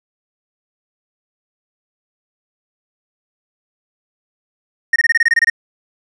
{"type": "tone bursts", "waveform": "triangle", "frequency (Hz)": 1854, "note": "A#6", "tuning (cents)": -10, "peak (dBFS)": -7, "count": 11, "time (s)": [4.93, 5.5], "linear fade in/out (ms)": 5, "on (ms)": 30, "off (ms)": 24, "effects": ["resampled to 22050 Hz"]}